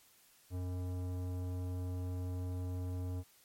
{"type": "tone with tanh clipping", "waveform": "sine", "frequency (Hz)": 90.6, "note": "F#2", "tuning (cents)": -36, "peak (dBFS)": -38, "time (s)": [0.5, 3.24], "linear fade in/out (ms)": 50, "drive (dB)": 16, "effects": ["white hiss -65 dBFS RMS until 3.44 s", "MP3 64 kbps"]}